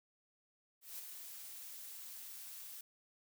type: noise with ADSR envelope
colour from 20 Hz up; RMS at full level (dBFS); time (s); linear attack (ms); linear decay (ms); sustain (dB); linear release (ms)
blue; -45; 0.81-2.81; 180; 10; -5; 3
effects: none